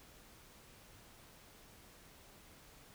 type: silence
effects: pink hiss -60 dBFS RMS until 2.94 s